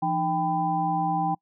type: tone cluster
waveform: sine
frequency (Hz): 169.6 / 304.2 / 788 / 1002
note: E3 / D#4 / G5 / B5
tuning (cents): +50 / -39 / +9 / +25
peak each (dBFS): -29 / -32 / -24 / -33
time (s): 0.02-1.35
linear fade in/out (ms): 10
effects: noise-tail reverb RT60 0.1 s tail -26 dB re dry